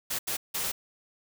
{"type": "noise bursts at uneven times", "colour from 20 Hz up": "white", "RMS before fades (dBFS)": -31, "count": 3, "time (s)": [[0.1, 0.19], [0.27, 0.37], [0.54, 0.72]], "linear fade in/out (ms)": 10, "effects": []}